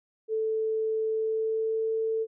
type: tone with pitch glide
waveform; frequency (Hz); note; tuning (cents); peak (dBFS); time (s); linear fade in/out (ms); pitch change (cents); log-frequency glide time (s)
sine; 440 to 444.9; A4 to A4; 0 to +19; -25; 0.28-2.27; 50; +19; 1.1-1.93
effects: none